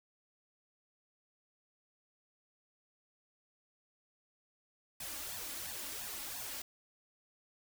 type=noise with flanger; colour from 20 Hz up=white; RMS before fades=-43 dBFS; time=5-6.62 s; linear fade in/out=5 ms; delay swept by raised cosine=1.1 to 3.6 ms; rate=2.9 Hz; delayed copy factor=+1; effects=none